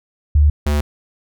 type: tone pair in turn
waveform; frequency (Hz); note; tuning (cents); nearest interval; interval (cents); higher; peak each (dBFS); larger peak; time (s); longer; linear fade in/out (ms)
sine / square; 73.9 / 73.55; D2 / D2; +11 / +3; unison; 8; first; -8 / -15; first; 0.35-0.5 / 0.66-0.81; neither; 5
effects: none